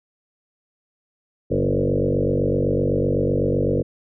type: tone with frequency modulation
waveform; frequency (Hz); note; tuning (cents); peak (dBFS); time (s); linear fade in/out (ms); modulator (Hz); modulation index
sine; 300.8; D4; +42; -17; 1.5-3.83; 20; 47.9; 4.9
effects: none